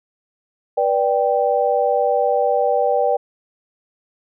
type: chord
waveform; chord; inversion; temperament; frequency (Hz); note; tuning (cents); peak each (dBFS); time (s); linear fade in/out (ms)
sine; G major; first; equal with one note detuned; 487.1 / 587.3 / 784; B4 / D5 / G5; -24 / 0 / 0; -19; 0.77-3.17; 10
effects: none